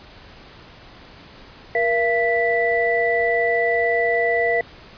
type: tone cluster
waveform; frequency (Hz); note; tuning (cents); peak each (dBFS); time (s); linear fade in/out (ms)
sine; 472.3 / 679 / 1973; A#4 / F5 / B6; +23 / -49 / -2; -21; 1.75-4.61; 2
effects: pink hiss -44 dBFS RMS until 4.97 s + resampled to 11025 Hz